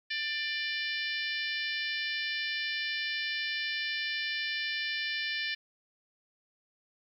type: harmonic tone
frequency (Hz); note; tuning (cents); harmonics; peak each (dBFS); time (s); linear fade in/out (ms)
592; D5; +14; 3 / 4 / 5 / 6 / 7 / 8 / 9; -35 / -37 / -39 / -41 / -42 / -43 / -44; 0.1-5.55; 10
effects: 11-bit